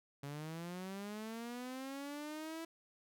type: linear sweep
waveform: sawtooth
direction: up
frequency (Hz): 138.59 to 330.7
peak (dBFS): -39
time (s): 0.23-2.65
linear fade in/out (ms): 5
effects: none